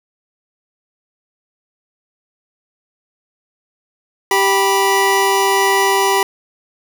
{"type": "tone pair together", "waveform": "25% pulse", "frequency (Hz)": [391.7, 980], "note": ["G4", "B5"], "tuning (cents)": [-1, -14], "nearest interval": "octave + major third", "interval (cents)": 1587, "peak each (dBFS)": -11, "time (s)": [4.31, 6.23], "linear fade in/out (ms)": 2, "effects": []}